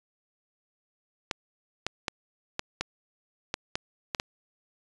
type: clicks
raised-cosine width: 0.2 ms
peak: -11 dBFS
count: 9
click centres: 1.312 / 1.866 / 2.082 / 2.594 / 2.81 / 3.541 / 3.755 / 4.148 / 4.199 s
effects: resampled to 22050 Hz